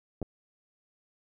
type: clicks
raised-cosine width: 2 ms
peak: -22 dBFS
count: 2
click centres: 0.217 / 0.227 s
effects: none